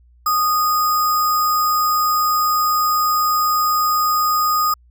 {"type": "tone with sample-and-hold", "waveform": "sine", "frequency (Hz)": 1236, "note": "D#6", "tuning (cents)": -12, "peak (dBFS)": -14, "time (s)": [0.26, 4.74], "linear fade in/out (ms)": 5, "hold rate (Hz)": 6300, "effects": ["added 60 Hz sine -48 dBFS peak until 4.9 s"]}